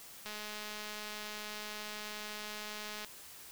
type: click train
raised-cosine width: 0.2 ms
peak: -26 dBFS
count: 589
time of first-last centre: 0.26-3.047 s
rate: 211 Hz
effects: white hiss -52 dBFS RMS until 3.51 s